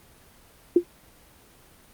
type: tone with exponential decay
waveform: sine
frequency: 349.2 Hz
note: F4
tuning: in tune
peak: -9 dBFS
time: 0.76-0.84 s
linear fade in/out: 5 ms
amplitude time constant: 17 ms
effects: pink hiss -54 dBFS RMS until 1.93 s + Opus 24 kbps